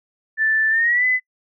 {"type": "tone with pitch glide", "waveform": "sine", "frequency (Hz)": [1762, 2012], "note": ["A6", "B6"], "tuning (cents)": [2, 32], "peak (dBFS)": -15, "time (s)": [0.37, 1.2], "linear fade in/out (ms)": 50, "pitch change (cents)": 230, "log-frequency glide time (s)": [0.7, 1.05], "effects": ["noise-tail reverb RT60 0.1 s tail -25 dB re dry"]}